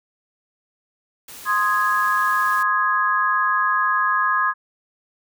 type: noise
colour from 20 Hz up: white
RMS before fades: -39 dBFS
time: 1.28-2.63 s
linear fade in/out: 5 ms
type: chord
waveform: sine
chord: Ab major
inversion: first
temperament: equal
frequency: 1046.5 / 1244.5 / 1661.2 Hz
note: C6 / Eb6 / Ab6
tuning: 0 / 0 / 0 cents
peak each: -21 dBFS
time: 1.45-4.54 s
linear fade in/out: 50 ms
effects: none